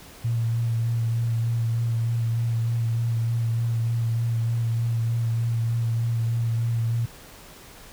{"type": "tone with vibrato", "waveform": "sine", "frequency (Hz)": 115.7, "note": "A#2", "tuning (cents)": -13, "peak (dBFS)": -21, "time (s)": [0.24, 7.06], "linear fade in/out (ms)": 10, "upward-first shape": "sine", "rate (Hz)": 3.3, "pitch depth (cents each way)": 20, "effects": ["pink hiss -46 dBFS RMS until 7.92 s"]}